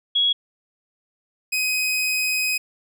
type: tone pair in turn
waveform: sine / sawtooth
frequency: 3332 / 2516 Hz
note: G#7 / D#7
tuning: +5 / +19 cents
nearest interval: perfect fourth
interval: 486 cents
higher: first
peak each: -16 / -17 dBFS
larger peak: first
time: 0.15-0.33 / 1.52-2.58 s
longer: second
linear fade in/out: 10 ms
effects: none